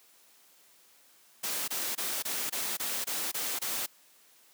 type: noise bursts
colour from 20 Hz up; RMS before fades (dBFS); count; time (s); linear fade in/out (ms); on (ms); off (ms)
white; -33; 9; 1.43-3.864; 10; 250; 23
effects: white hiss -61 dBFS RMS until 4.53 s + high-pass 200 Hz 12 dB/octave